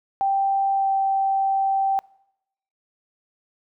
sine tone with pitch glide, 784 to 779 Hz, G5 to G5, 0 to -11 cents, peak -18 dBFS, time 0.21-1.99 s, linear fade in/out 0 ms, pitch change -11 cents, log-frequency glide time 0.75-0.89 s, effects noise-tail reverb RT60 0.8 s tail -24 dB re dry

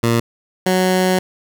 15% pulse tone pair in turn, 116.54 / 185 Hz, A#2 / F#3, 0 / 0 cents, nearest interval minor sixth, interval 800 cents, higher second, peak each -7 dBFS, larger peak neither, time 0.03-0.2 / 0.66-1.19 s, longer second, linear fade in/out 5 ms, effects none

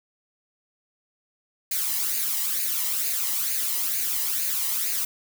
blue noise with flanger, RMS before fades -26 dBFS, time 1.71-5.05 s, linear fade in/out 5 ms, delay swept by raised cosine 0.44 to 1.02 ms, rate 2.2 Hz, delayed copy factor +0.6, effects none

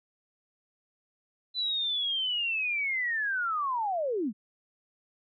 sine linear sweep, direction down, 4025 to 185 Hz, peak -27 dBFS, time 1.54-4.33 s, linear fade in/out 50 ms, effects none

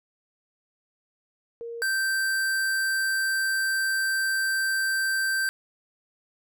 sine / square tone pair in turn, 466.2 / 1562.2 Hz, A#4 / G6, 0 / -6 cents, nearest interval octave + major sixth, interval 2094 cents, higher second, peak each -33 / -24 dBFS, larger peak second, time 1.61-1.82 / 1.82-5.49 s, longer second, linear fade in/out 0 ms, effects none

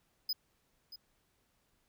square tone with echo, 5010 Hz, D#8, 11 cents sharp, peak -32 dBFS, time 0.29-0.33 s, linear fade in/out 5 ms, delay 630 ms, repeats 1, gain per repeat -14 dB, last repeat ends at 0.96 s, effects pink hiss -75 dBFS RMS until 1.88 s

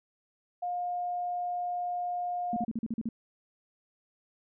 sine tone, 711 Hz, F5, 31 cents sharp, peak -30 dBFS, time 0.62-2.65 s, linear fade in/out 10 ms
sine tone bursts, 226.3 Hz, A3, 49 cents sharp, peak -29 dBFS, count 8, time 2.53-3.089 s, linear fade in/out 2 ms, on 34 ms, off 41 ms
effects none

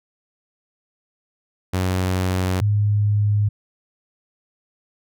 sawtooth / sine tone pair in turn, 92.5 / 103.83 Hz, F#2 / G#2, 0 / 0 cents, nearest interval major second, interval 200 cents, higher second, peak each -15 dBFS, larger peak neither, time 1.73-2.61 / 2.61-3.49 s, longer neither, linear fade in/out 10 ms, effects none

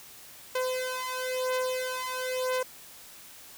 sawtooth beating tone pair, 510 / 511 Hz, C5 / C5, -44 / -41 cents, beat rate 1 Hz, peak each -28 dBFS, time 0.55-2.63 s, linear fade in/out 5 ms, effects white hiss -49 dBFS RMS until 3.57 s

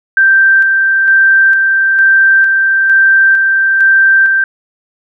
sine tone with tremolo, 1568 Hz, G6, in tune, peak -4 dBFS, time 0.17-4.44 s, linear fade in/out 2 ms, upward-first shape square, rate 1.1 Hz, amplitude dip 30%, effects none

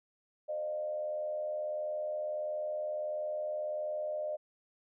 sine tone with frequency modulation, 608 Hz, D#5, 40 cents flat, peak -33 dBFS, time 0.48-4.37 s, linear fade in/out 20 ms, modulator 81.5 Hz, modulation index 0.47, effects none

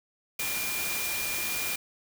sine tone in noise, 2405 Hz, D7, 41 cents sharp, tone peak -34 dBFS, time 0.39-1.76 s, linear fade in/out 5 ms, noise white, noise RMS -32 dBFS, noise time 0.39-1.76 s, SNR -5 dB, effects none

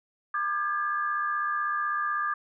sine tone cluster, 1196 / 1618 / 1694 Hz, D6 / G#6 / G#6, +31 / -46 / +34 cents, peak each -27 / -33 / -35 dBFS, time 0.34-2.34 s, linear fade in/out 5 ms, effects none

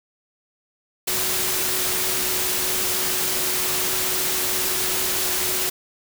sine tone in noise, 370 Hz, F#4, in tune, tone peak -34 dBFS, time 1.07-5.7 s, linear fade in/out 10 ms, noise white, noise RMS -23 dBFS, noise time 1.07-5.7 s, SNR -14 dB, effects none

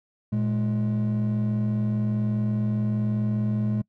triangle tone pair together, 115.62 / 210.7 Hz, A#2 / G#3, -14 / +25 cents, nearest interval minor seventh, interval 1039 cents, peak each -22 dBFS, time 0.32-3.82 s, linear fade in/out 10 ms, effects noise-tail reverb RT60 0.1 s tail -26 dB re dry + tanh soft clip ceiling -16 dBFS

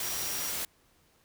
sine tone in noise, 5700 Hz, F8, 34 cents sharp, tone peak -39 dBFS, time 0.03-0.51 s, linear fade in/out 2 ms, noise white, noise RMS -34 dBFS, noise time 0-0.65 s, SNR -8 dB, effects pink hiss -66 dBFS RMS until 1.24 s

